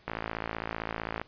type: click train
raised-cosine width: 0.5 ms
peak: -17 dBFS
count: 64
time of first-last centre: 0.08-1.215 s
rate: 55.5 Hz
effects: pink hiss -60 dBFS RMS until 1.27 s + resampled to 11025 Hz